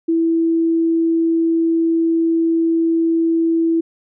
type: tone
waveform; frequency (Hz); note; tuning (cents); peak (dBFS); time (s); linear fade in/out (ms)
sine; 329.6; E4; 0; -13; 0.08-3.81; 10
effects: none